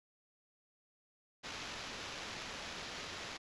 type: noise with sample-and-hold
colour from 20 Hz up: white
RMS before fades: -45 dBFS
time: 1.43-3.38 s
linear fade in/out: 20 ms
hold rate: 8820 Hz
effects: resampled to 22050 Hz